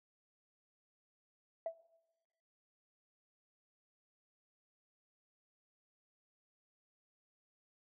sine tone with exponential decay, 659.3 Hz, E5, in tune, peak -32 dBFS, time 1.66-1.82 s, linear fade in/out 2 ms, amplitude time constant 33 ms, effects noise-tail reverb RT60 1.0 s tail -20 dB re dry + tanh soft clip ceiling -30 dBFS

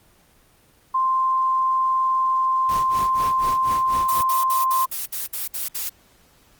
sine tone, 1046.5 Hz, C6, in tune, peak -17 dBFS, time 0.94-4.86 s, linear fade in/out 10 ms
pink noise with tremolo, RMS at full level -31 dBFS, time 2.69-4.21 s, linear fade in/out 0 ms, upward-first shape sine, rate 4.1 Hz, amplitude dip 95%
blue noise bursts, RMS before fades -27 dBFS, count 9, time 4.08-5.894 s, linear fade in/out 10 ms, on 150 ms, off 58 ms
effects pink hiss -56 dBFS RMS until 6.59 s + Opus 24 kbps

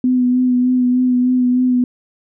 sine tone with vibrato, 250.6 Hz, B3, 25 cents sharp, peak -11 dBFS, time 0.04-1.84 s, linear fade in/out 2 ms, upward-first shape sine, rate 3.3 Hz, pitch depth 22 cents each way, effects none

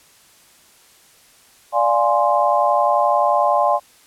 sine chord, D half-diminished seventh, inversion none, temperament equal, 587.3 / 698.5 / 830.6 / 1046.5 Hz, D5 / F5 / Ab5 / C6, 0 / 0 / 0 / 0 cents, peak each -19 dBFS, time 1.72-3.8 s, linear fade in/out 50 ms, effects white hiss -51 dBFS RMS until 4.06 s + low-pass 12000 Hz 12 dB/octave

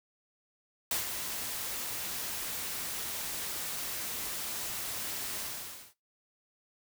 white noise with ADSR envelope, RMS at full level -30 dBFS, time 0.91-5.94 s, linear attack 3 ms, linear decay 130 ms, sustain -7 dB, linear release 540 ms, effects noise-tail reverb RT60 0.2 s tail -18 dB re dry

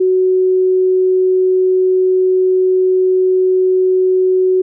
sine tone, 371.8 Hz, F#4, 8 cents sharp, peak -9 dBFS, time 0-4.62 s, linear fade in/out 10 ms, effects none

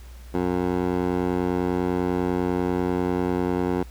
15% pulse tone with band-pass filter, 90.1 Hz, F#2, 45 cents flat, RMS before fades -24 dBFS, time 0.34-3.83 s, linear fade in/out 5 ms, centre 470 Hz, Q 1, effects added 60 Hz sine -39 dBFS peak until 3.9 s + pink hiss -52 dBFS RMS until 3.9 s

